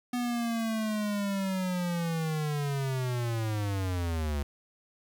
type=linear sweep; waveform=square; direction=down; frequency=246.9 to 70.1 Hz; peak=-29 dBFS; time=0.13-4.43 s; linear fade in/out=5 ms; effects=10-bit